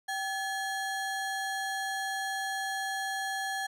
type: ring-modulated tone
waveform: square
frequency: 1244.5 Hz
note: D#6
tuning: in tune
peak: -29 dBFS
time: 0.08-3.67 s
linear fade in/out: 10 ms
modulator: 468 Hz
effects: low-pass 12000 Hz 12 dB/octave

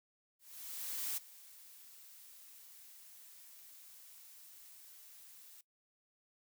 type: noise with ADSR envelope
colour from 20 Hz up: blue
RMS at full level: -38 dBFS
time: 0.39-5.61 s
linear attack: 780 ms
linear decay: 16 ms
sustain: -19 dB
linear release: 3 ms
effects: noise-tail reverb RT60 0.1 s tail -19 dB re dry

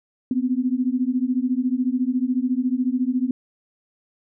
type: beating tone pair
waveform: sine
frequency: 246.5 / 260.5 Hz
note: B3 / C4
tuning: -3 / -7 cents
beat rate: 14 Hz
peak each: -22 dBFS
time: 0.31-3.31 s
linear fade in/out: 2 ms
effects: none

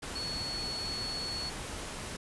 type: tone in noise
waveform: sine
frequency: 4391 Hz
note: C#8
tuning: 17 cents flat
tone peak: -35 dBFS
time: 0.15-1.5 s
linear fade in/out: 10 ms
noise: pink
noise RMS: -40 dBFS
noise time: 0.02-2.17 s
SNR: +2 dB
effects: resampled to 24000 Hz

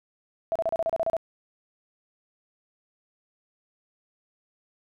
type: tone bursts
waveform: sine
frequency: 659.3 Hz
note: E5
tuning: in tune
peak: -22 dBFS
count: 10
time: 0.52-1.167 s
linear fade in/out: 0 ms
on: 35 ms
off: 33 ms
effects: none

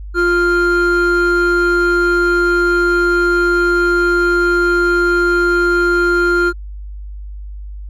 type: tone pair together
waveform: triangle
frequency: 349.8 / 1396.9 Hz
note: F4 / F6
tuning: +3 / 0 cents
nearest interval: 2 octaves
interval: 2397 cents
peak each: -11 dBFS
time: 0.14-6.53 s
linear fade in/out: 50 ms
effects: tanh soft clip ceiling -4 dBFS + added 50 Hz sine -26 dBFS peak until 7.89 s

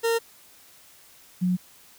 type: tone pair in turn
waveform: 40% pulse / sine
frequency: 459.6 / 181.24 Hz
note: A#4 / F#3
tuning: -25 / -36 cents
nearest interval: octave + major third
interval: 1611 cents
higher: first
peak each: -20 / -20 dBFS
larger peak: neither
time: 0.03-0.19 / 1.41-1.57 s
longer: neither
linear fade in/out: 20 ms
effects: white hiss -53 dBFS RMS until 1.98 s

